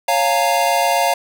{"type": "chord", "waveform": "square", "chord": "Bb minor seventh", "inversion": "first", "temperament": "equal with one note detuned", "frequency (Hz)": [554.4, 698.5, 830.6, 918.4], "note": ["Db5", "F5", "Ab5", "Bb5"], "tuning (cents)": [0, 0, 0, -26], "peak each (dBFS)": [-22, -18, -24, -20], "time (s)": [0.08, 1.14], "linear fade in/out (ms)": 5, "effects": []}